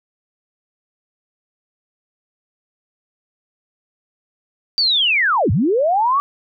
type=linear two-way sweep; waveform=sine; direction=down then up; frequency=4699 to 79 to 1164 Hz; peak=-13 dBFS; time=4.78-6.2 s; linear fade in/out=0 ms; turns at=5.51 s; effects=none

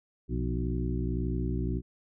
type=harmonic tone with a mistuned harmonic; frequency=61.74 Hz; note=B1; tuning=in tune; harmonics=1 / 2 / 3 / 4 / 5 / 6; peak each=-31 / -34 / -36 / -37 / -38 / -39 dBFS; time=0.28-1.82 s; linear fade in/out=50 ms; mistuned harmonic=3; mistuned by=-96 cents; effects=none

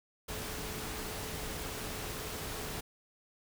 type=tone in noise; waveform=sine; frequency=432.1 Hz; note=A4; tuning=31 cents flat; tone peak=-48 dBFS; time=0.28-2.81 s; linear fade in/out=10 ms; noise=pink; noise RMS=-40 dBFS; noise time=0.28-2.81 s; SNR=-11 dB; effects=none

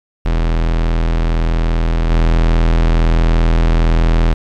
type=tone with level steps; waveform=45% pulse; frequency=41.2 Hz; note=E1; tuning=in tune; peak=-12 / -9 dBFS; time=0.25-4.34 s; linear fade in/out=10 ms; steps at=2.1 s; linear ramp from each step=10 ms; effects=low-pass 4000 Hz 12 dB/octave + 8-bit

